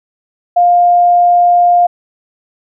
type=tone; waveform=sine; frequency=704 Hz; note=F5; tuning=14 cents sharp; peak=-5 dBFS; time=0.56-1.87 s; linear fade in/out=10 ms; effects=none